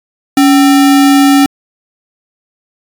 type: tone with sample-and-hold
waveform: sine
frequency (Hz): 280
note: C#4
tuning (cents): +18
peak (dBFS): -3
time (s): 0.37-1.46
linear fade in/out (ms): 2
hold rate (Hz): 1050
effects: AAC 64 kbps